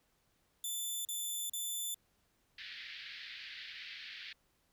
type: tone bursts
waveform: 10% pulse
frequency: 3520 Hz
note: A7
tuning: in tune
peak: -29 dBFS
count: 3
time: 0.64-1.944 s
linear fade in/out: 2 ms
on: 410 ms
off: 37 ms
type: band-pass noise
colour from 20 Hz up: pink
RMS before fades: -48 dBFS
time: 2.58-4.33 s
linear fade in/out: 5 ms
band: 1700 to 4500 Hz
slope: 48 dB/octave
effects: pink hiss -75 dBFS RMS until 4.72 s